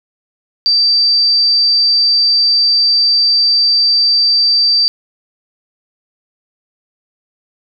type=tone; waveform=sine; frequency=4662 Hz; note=D8; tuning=14 cents flat; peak=-8 dBFS; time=0.66-4.88 s; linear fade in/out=0 ms; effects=none